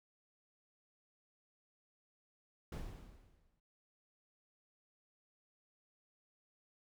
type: noise with exponential decay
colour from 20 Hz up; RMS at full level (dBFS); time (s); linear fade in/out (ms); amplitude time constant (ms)
brown; -40; 2.72-3.6; 5; 190
effects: none